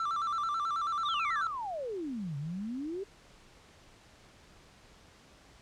triangle tone with vibrato, 1254 Hz, D#6, 13 cents sharp, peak -28 dBFS, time 0-1.47 s, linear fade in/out 2 ms, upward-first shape square, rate 9.2 Hz, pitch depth 110 cents each way
sine exponential two-way sweep, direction down then up, 3843 to 136.7 to 407.6 Hz, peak -34 dBFS, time 1.05-3.04 s, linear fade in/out 10 ms, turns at 2.37 s
effects pink hiss -58 dBFS RMS until 5.61 s + low-pass 7000 Hz 12 dB/octave

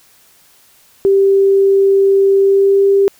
sine tone with pitch glide, 392 to 395.4 Hz, G4 to G4, 0 to +15 cents, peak -7 dBFS, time 1.05-3.08 s, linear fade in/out 0 ms, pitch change +15 cents, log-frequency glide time 2.39-2.86 s, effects white hiss -49 dBFS RMS until 3.19 s

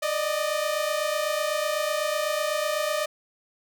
sawtooth tone pair together, 590 / 618 Hz, D5 / D#5, +8 / -12 cents, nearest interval minor second, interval 80 cents, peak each -24 / -23 dBFS, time 0.02-3.06 s, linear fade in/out 10 ms, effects none

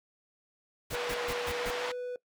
pink noise bursts, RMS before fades -38 dBFS, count 5, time 0.9-1.71 s, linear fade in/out 10 ms, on 58 ms, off 130 ms
triangle tone with pitch glide, 484.7 to 494.6 Hz, B4 to B4, -32 to +3 cents, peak -32 dBFS, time 0.93-2.16 s, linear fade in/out 2 ms, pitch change +35 cents, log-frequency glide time 1.58-1.93 s
pink band-pass noise, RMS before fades -37 dBFS, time 0.94-1.92 s, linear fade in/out 5 ms, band 670 to 3500 Hz, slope 12 dB/octave
effects noise-tail reverb RT60 0.1 s tail -20 dB re dry

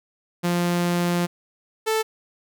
sawtooth tone pair in turn, 174.61 / 440 Hz, F3 / A4, 0 / 0 cents, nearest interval octave + major third, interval 1600 cents, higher second, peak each -16 dBFS, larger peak neither, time 0.43-1.27 / 1.86-2.03 s, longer first, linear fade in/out 20 ms, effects none

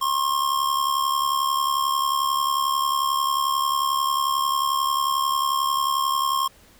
square tone with amplitude modulation, 1072 Hz, C6, 42 cents sharp, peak -18 dBFS, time 0.01-6.48 s, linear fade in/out 10 ms, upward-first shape sine, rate 71.2 Hz, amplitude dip 65%, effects pink hiss -53 dBFS RMS until 6.79 s

